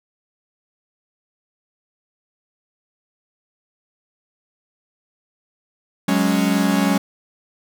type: chord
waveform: 45% pulse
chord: F# suspended second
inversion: none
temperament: equal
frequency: 185 / 207.7 / 277.2 Hz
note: F#3 / G#3 / C#4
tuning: 0 / 0 / 0 cents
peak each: -20 dBFS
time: 6.08-6.98 s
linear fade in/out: 5 ms
effects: none